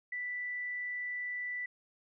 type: tone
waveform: sine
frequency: 1975.5 Hz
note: B6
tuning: in tune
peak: -35 dBFS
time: 0.12-1.66 s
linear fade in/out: 5 ms
effects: none